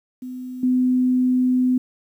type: tone with level steps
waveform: sine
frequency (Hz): 253.1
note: B3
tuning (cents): +43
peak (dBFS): -29 / -15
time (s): 0.22-1.78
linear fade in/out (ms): 5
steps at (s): 0.63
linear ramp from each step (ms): 5
effects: 9-bit